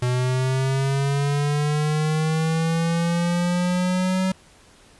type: linear sweep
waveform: square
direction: up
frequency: 123.47 to 188.7 Hz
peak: -20 dBFS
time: 0.02-4.32 s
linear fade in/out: 5 ms
effects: pink hiss -52 dBFS RMS until 4.99 s + resampled to 24000 Hz